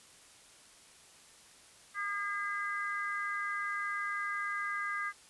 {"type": "harmonic tone", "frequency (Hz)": 405.7, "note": "G#4", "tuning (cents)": -41, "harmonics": [3, 4, 5], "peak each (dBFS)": [-37, -37, -39], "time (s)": [1.94, 5.13], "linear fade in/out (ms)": 50, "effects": ["white hiss -58 dBFS RMS until 5.29 s", "resampled to 24000 Hz"]}